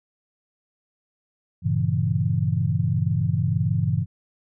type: chord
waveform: sine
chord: G diminished seventh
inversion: none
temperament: equal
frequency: 98 / 116.54 / 138.59 / 164.81 Hz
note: G2 / Bb2 / Db3 / Fb3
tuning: 0 / 0 / 0 / 0 cents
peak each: -25 dBFS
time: 1.62-4.06 s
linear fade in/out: 50 ms
effects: none